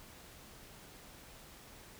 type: silence
effects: pink hiss -55 dBFS RMS until 1.99 s